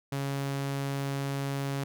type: tone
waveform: sawtooth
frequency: 138.59 Hz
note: C#3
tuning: in tune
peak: -26 dBFS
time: 0.12-1.84 s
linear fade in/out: 5 ms
effects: none